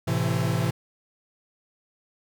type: chord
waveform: 45% pulse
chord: A minor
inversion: none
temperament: equal with one note detuned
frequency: 110 / 130.81 / 167.69 Hz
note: A2 / C3 / E3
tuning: 0 / 0 / +30 cents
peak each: -27 dBFS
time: 0.07-0.71 s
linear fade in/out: 10 ms
effects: none